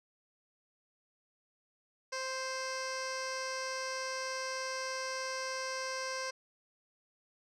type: tone with low-pass filter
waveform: 15% pulse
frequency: 523.3 Hz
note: C5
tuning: in tune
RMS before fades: -38 dBFS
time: 2.12-6.31 s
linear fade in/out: 10 ms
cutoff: 6000 Hz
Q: 2.6
effects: none